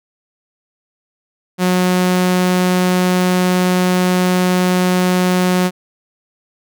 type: tone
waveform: sawtooth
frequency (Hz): 181.9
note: F#3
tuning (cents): -29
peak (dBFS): -8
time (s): 1.58-5.71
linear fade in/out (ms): 50
effects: none